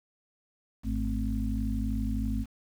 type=harmonic tone with a mistuned harmonic; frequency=52.3 Hz; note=G#1; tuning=13 cents sharp; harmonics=1 / 2 / 4 / 5; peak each=-30 / -36 / -33 / -35 dBFS; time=0.83-2.46 s; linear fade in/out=50 ms; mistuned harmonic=4; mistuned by=+74 cents; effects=9-bit